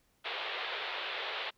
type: band-pass noise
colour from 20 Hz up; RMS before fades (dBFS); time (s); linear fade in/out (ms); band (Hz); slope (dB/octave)
white; -38; 0.24-1.51; 20; 390 to 3800; 48
effects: pink hiss -72 dBFS RMS until 1.57 s